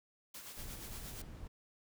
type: noise with tremolo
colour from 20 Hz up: white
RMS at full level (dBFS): -48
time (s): 0.34-1.22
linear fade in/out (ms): 5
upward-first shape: sine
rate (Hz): 8.5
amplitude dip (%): 45
type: noise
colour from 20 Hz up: brown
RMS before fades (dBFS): -48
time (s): 0.57-1.48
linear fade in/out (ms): 10
effects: none